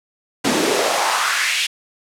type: noise with high-pass filter sweep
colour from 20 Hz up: pink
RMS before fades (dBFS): -18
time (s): 0.44-1.67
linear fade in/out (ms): 10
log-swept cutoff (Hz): 230 to 2900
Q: 2.7
effects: low-pass 9000 Hz 12 dB/octave